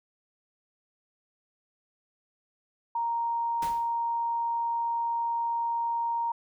sine tone, 932.3 Hz, A#5, in tune, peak -26 dBFS, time 2.95-6.32 s, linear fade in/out 5 ms
pink noise with exponential decay, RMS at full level -36 dBFS, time 3.62-3.95 s, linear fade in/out 5 ms, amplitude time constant 70 ms
effects none

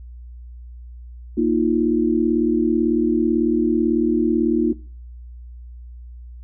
sine chord, Bb suspended fourth, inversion none, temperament equal, 233.1 / 311.1 / 349.2 Hz, Bb3 / Eb4 / F4, 0 / 0 / 0 cents, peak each -20 dBFS, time 1.37-4.73 s, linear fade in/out 10 ms, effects noise-tail reverb RT60 0.4 s tail -20 dB re dry + added 60 Hz sine -35 dBFS peak until 6.43 s

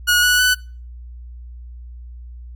sawtooth tone with pitch steps, 1451 / 1473 / 1495.2 Hz, F#6 / F#6 / F#6, -34 / -8 / +18 cents, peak -9 dBFS, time 0.07-0.55 s, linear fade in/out 20 ms, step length 160 ms, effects noise-tail reverb RT60 0.4 s tail -25 dB re dry + added 60 Hz sine -33 dBFS peak until 2.55 s

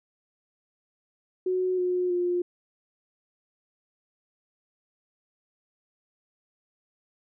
sine tone with pitch steps, 368.7 / 361.3 / 354.1 Hz, F#4 / F#4 / F4, -6 / -41 / +24 cents, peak -23 dBFS, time 1.46-2.42 s, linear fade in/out 5 ms, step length 320 ms, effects none

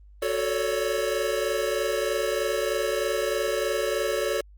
square chord, D major seventh, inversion first, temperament equal with one note detuned, 370 / 440 / 554.4 / 577.6 Hz, F#4 / A4 / C#5 / D5, 0 / 0 / 0 / -29 cents, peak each -32 / -29 / -30 / -32 dBFS, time 0.22-4.41 s, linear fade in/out 5 ms, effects added 50 Hz sine -47 dBFS peak until 4.57 s + Opus 32 kbps

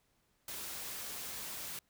white noise, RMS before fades -43 dBFS, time 0.48-1.79 s, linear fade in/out 2 ms, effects pink hiss -75 dBFS RMS until 1.89 s

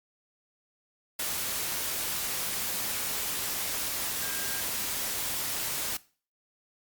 sine tone in noise, 1606 Hz, G6, 41 cents sharp, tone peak -41 dBFS, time 4.22-4.61 s, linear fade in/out 5 ms, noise white, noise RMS -32 dBFS, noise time 1.19-5.97 s, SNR -12 dB, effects noise-tail reverb RT60 0.4 s tail -20 dB re dry + Opus 48 kbps

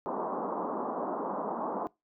white band-pass noise, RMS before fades -34 dBFS, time 0.06-1.87 s, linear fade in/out 0 ms, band 190 to 1100 Hz, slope 48 dB/octave, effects noise-tail reverb RT60 0.2 s tail -22 dB re dry

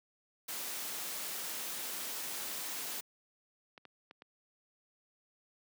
white noise, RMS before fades -40 dBFS, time 0.48-3.01 s, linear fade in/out 10 ms
clicks, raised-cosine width 0.3 ms, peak -35 dBFS, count 6, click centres 2.689 / 2.842 / 3.778 / 3.853 / 4.111 / 4.221 s
effects high-pass 200 Hz 12 dB/octave

